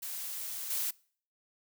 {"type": "noise with level steps", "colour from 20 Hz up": "blue", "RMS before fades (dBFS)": [-39, -33], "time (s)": [0.02, 0.91], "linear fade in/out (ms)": 10, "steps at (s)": 0.7, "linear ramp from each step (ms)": 5, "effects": ["noise-tail reverb RT60 0.5 s tail -24 dB re dry"]}